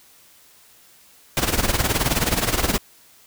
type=noise with tremolo; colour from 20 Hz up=pink; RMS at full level=-18 dBFS; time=1.37-2.78 s; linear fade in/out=0 ms; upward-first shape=sine; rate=19 Hz; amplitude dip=75%; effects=white hiss -52 dBFS RMS until 3.26 s